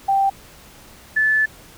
sine tone pair in turn, 784 / 1740.3 Hz, G5 / A6, 0 / -19 cents, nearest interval octave + major second, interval 1381 cents, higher second, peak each -14 dBFS, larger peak neither, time 0.08-0.3 / 1.16-1.46 s, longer second, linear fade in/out 10 ms, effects pink hiss -45 dBFS RMS until 1.77 s

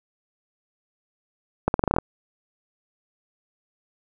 accelerating click train, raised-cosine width 1 ms, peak -5 dBFS, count 9, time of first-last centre 1.68-1.985 s, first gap 61 ms, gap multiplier 0.86, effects none

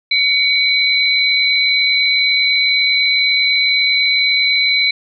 sine tone pair together, 2254 / 4016 Hz, C#7 / B7, +28 / +28 cents, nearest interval minor seventh, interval 1000 cents, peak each -14 dBFS, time 0.11-4.91 s, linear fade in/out 5 ms, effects none

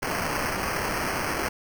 white noise with sample-and-hold, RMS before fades -28 dBFS, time 0.02-1.49 s, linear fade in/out 10 ms, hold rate 3675 Hz, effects none

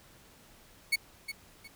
30% pulse tone with echo, 2217 Hz, C#7, in tune, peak -21 dBFS, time 0.92-0.96 s, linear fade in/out 10 ms, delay 360 ms, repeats 2, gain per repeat -11 dB, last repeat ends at 1.68 s, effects pink hiss -58 dBFS RMS until 1.75 s

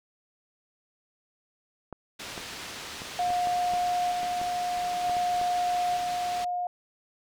clicks, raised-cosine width 1 ms, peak -24 dBFS, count 11, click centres 1.927 / 2.378 / 3.019 / 3.304 / 3.472 / 3.737 / 4.232 / 4.415 / 5.096 / 5.168 / 5.414 s
white low-pass noise, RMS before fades -40 dBFS, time 2.19-6.45 s, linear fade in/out 10 ms, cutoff 4800 Hz, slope 12 dB/octave
sine tone with tremolo, 714 Hz, F5, 38 cents sharp, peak -24 dBFS, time 3.19-6.67 s, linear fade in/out 2 ms, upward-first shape square, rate 0.54 Hz, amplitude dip 30%
effects none

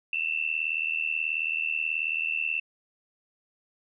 sine tone with amplitude modulation, 2676 Hz, E7, 25 cents sharp, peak -22 dBFS, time 0.13-2.6 s, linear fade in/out 2 ms, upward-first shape sine, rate 78.5 Hz, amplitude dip 90%, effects none

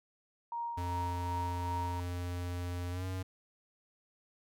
sine tone with tremolo, 938 Hz, A#5, 11 cents sharp, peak -34 dBFS, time 0.52-2 s, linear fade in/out 2 ms, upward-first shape sine, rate 2.6 Hz, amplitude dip 45%
square tone with pitch glide, 88.5 to 93.22 Hz, F2 to F#2, +23 to +13 cents, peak -36 dBFS, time 0.77-3.23 s, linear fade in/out 10 ms, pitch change +90 cents, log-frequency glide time 2.91-3.05 s
effects none

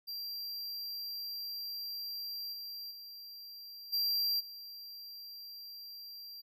square tone with level steps, 4736 Hz, D8, 14 cents sharp, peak -39 / -42 / -47 / -30 / -46 dBFS, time 0.07-6.42 s, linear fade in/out 20 ms, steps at 2.52 / 2.9 / 3.92 / 4.39 s, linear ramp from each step 20 ms, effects none

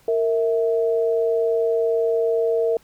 sine tone pair together, 460.3 / 651 Hz, A#4 / E5, -22 / -22 cents, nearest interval tritone, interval 600 cents, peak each -18 / -24 dBFS, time 0.08-2.77 s, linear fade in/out 2 ms, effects pink hiss -56 dBFS RMS until 2.83 s

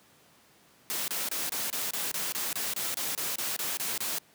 white noise bursts, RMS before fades -32 dBFS, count 16, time 0.9-4.185 s, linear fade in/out 0 ms, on 180 ms, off 27 ms, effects pink hiss -60 dBFS RMS until 4.34 s + high-pass 150 Hz 12 dB/octave

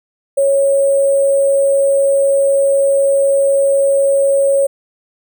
sine tone with sample-and-hold, 552 Hz, C#5, 7 cents flat, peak -9 dBFS, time 0.37-4.67 s, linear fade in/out 10 ms, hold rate 8820 Hz, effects none

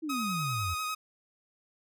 sine exponential sweep, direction down, 329.6 to 79.9 Hz, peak -32 dBFS, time 0.02-0.75 s, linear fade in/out 20 ms
sawtooth tone with vibrato, 1257 Hz, D#6, 17 cents sharp, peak -28 dBFS, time 0.09-0.95 s, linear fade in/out 10 ms, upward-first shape sine, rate 10 Hz, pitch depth 23 cents each way
effects none

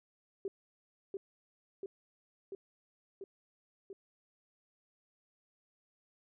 sine tone with echo, 390.1 Hz, G4, 8 cents flat, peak -34 dBFS, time 0.45-0.48 s, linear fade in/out 2 ms, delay 690 ms, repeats 5, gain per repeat -2 dB, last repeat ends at 3.93 s, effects none

